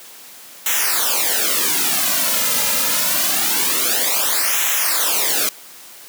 white noise with flanger, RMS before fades -18 dBFS, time 0.66-5.49 s, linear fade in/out 2 ms, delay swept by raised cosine 0.21 to 2.71 ms, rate 0.25 Hz, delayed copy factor -1, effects white hiss -40 dBFS RMS until 6.08 s + high-pass 200 Hz 12 dB/octave

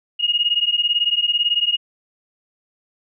sine beating tone pair, 2859 / 2877 Hz, F7 / F#7, +40 / -49 cents, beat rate 18 Hz, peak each -19 dBFS, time 0.19-1.77 s, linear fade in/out 20 ms, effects none

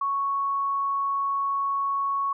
sine tone, 1108.7 Hz, C#6, in tune, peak -23 dBFS, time 0.01-2.33 s, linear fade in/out 5 ms, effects none

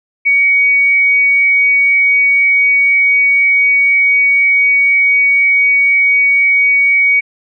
sine tone, 2249 Hz, C#7, 24 cents sharp, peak -7 dBFS, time 0.25-7.21 s, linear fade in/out 20 ms, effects none

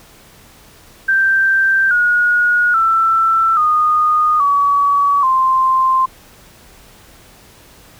sine tone with pitch steps, 1568 / 1446.2 / 1333.8 / 1230.2 / 1134.7 / 1046.5 Hz, G6 / F#6 / E6 / D#6 / C#6 / C6, 0 / -40 / +20 / -20 / +40 / 0 cents, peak -10 dBFS, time 1.08-6.06 s, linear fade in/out 10 ms, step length 830 ms, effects pink hiss -44 dBFS RMS until 7.99 s

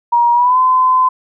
sine tone with pitch glide, 949 to 1023 Hz, A#5 to C6, +31 to -39 cents, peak -8 dBFS, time 0.12-1.09 s, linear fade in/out 10 ms, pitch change +130 cents, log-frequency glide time 0.33-0.58 s, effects none

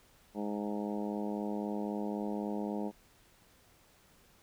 harmonic tone with a mistuned harmonic, 103.83 Hz, G#2, in tune, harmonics 2 / 3 / 4 / 5 / 6 / 7 / 8 / 9, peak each -36 / -40 / -42 / -44 / -46 / -47 / -48 / -49 dBFS, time 0.34-2.92 s, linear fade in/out 50 ms, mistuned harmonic 9, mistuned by -29 cents, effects pink hiss -64 dBFS RMS until 4.42 s

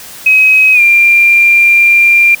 sine tone with pitch glide, 2540 to 2384 Hz, D#7 to D7, +35 to +25 cents, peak -3 dBFS, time 0.26-2.35 s, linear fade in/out 5 ms, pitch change -110 cents, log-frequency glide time 0.73-0.81 s, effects white hiss -30 dBFS RMS until 2.4 s

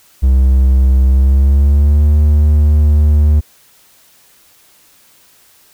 triangle tone with pitch glide, 65.41 to 74.7 Hz, C2 to D2, 0 to +30 cents, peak -4 dBFS, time 0.22-3.41 s, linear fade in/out 20 ms, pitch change +230 cents, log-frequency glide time 1.08-2.09 s, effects white hiss -48 dBFS RMS until 5.73 s

